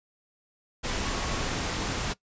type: tone in noise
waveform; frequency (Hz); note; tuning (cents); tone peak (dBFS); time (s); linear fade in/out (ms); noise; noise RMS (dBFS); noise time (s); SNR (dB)
sine; 1107; C#6; -3; -40; 1.04-1.45; 20; pink; -30; 0.83-2.14; -13
effects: noise-tail reverb RT60 0.1 s tail -20 dB re dry + resampled to 16000 Hz